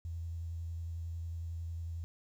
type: tone with vibrato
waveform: sine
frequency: 83.5 Hz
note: E2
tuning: 23 cents sharp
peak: -37 dBFS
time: 0.05-2.04 s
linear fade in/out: 0 ms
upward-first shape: triangle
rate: 11 Hz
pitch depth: 25 cents each way
effects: 11-bit